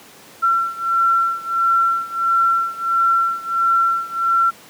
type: beating tone pair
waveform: sine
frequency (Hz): 1355 / 1356.5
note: E6 / E6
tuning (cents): +47 / +49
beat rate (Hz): 1.5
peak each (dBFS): -17 / -19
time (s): 0.42-4.51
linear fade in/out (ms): 20
effects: pink hiss -43 dBFS RMS until 4.69 s + high-pass 200 Hz 12 dB/octave